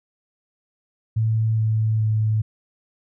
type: tone with pitch steps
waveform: sine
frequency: 111 / 109.85 / 108.72 Hz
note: A2 / A2 / A2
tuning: +16 / -2 / -20 cents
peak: -17 dBFS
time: 1.16-2.42 s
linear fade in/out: 10 ms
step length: 420 ms
effects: none